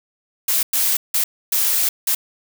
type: noise bursts at uneven times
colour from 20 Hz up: blue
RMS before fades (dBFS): -18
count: 5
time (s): 0.48-0.63 / 0.73-0.97 / 1.14-1.24 / 1.52-1.89 / 2.07-2.15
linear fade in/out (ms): 5
effects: none